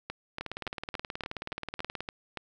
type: two click trains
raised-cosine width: 0.3 ms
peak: -19 / -19 dBFS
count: 31 / 9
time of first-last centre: 0.41-2.006 / 0.1-2.373 s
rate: 18.8 / 3.52 Hz
effects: none